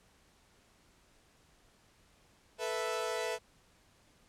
sawtooth chord, A suspended second, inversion none, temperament equal, 440 / 493.9 / 659.3 Hz, A4 / B4 / E5, 0 / 0 / 0 cents, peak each -34 dBFS, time 2.58-3.39 s, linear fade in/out 50 ms, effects pink hiss -66 dBFS RMS until 4.28 s + low-pass 10000 Hz 12 dB/octave

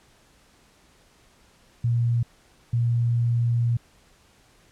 sine tone bursts at uneven times, 118.3 Hz, A#2, 26 cents sharp, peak -19 dBFS, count 2, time 1.84-2.23 / 2.73-3.77 s, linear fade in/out 5 ms, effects pink hiss -58 dBFS RMS until 4.71 s + low-pass 10000 Hz 12 dB/octave

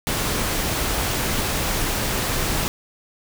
pink noise, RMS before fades -23 dBFS, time 0.07-2.68 s, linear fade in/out 0 ms, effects none

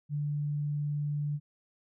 sine tone, 146.83 Hz, D3, in tune, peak -29 dBFS, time 0.09-1.4 s, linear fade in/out 50 ms, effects none

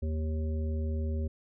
harmonic tone, 78.3 Hz, D#2, 11 cents sharp, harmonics 1 / 3 / 5 / 7, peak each -29 / -39 / -43 / -46 dBFS, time 0.02-1.28 s, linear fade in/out 10 ms, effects none

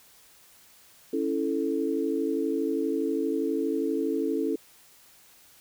sine chord, A major, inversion first, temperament equal, 277.2 / 329.6 / 440 Hz, C#4 / E4 / A4, 0 / 0 / 0 cents, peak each -29 dBFS, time 1.13-4.56 s, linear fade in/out 5 ms, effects white hiss -56 dBFS RMS until 5.6 s

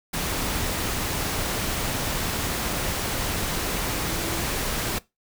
sine tone in noise, 329.6 Hz, E4, in tune, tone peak -35 dBFS, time 4.09-4.42 s, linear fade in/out 10 ms, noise pink, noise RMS -27 dBFS, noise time 0.13-4.99 s, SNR -11 dB, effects noise-tail reverb RT60 0.2 s tail -20 dB re dry

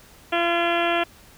harmonic tone with a mistuned harmonic, 341.9 Hz, F4, 37 cents flat, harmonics 1 / 2 / 3 / 4 / 5 / 6 / 7 / 8 / 9 / 10, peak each -26 / -23 / -31 / -28 / -30 / -34 / -31 / -30 / -34 / -35 dBFS, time 0.32-1.04 s, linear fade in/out 10 ms, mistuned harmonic 10, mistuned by -46 cents, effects pink hiss -50 dBFS RMS until 1.37 s

